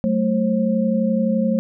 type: tone cluster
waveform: sine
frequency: 189.8 / 221.5 / 533 Hz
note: F#3 / A3 / C5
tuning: +44 / +12 / +32 cents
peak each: -22 / -18 / -23 dBFS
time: 0.04-1.59 s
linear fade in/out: 0 ms
effects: none